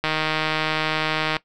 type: click train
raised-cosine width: 0.3 ms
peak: -6 dBFS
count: 208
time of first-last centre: 0.04-1.367 s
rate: 156 Hz
effects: noise-tail reverb RT60 0.1 s tail -18 dB re dry